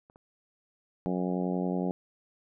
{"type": "clicks", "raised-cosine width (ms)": 1, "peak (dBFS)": -40, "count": 2, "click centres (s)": [0.099, 0.159]}
{"type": "harmonic tone", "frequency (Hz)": 90.8, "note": "F#2", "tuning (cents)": -32, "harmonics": [2, 3, 4, 5, 6, 7, 8, 9], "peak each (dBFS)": [-30, -34, -36, -38, -40, -41, -42, -43], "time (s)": [1.06, 1.91], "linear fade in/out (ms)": 0}
{"effects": []}